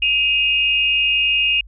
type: tone pair together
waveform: sine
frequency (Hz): 2523 / 2826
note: D#7 / F7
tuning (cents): +23 / +20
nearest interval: major second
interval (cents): 197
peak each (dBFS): -17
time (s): 0.02-1.61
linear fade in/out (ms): 5
effects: added 50 Hz sine -38 dBFS peak until 1.67 s